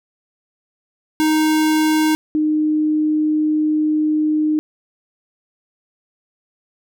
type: tone pair in turn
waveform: square / sine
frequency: 311.1 / 306.6 Hz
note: D#4 / D#4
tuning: 0 / -25 cents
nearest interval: unison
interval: 25 cents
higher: first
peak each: -14 / -14 dBFS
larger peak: neither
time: 1.2-2.15 / 2.35-4.59 s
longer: second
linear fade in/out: 0 ms
effects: none